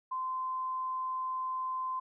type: tone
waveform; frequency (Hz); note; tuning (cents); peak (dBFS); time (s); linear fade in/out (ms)
sine; 1034; C6; -21; -32; 0.11-2; 10
effects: none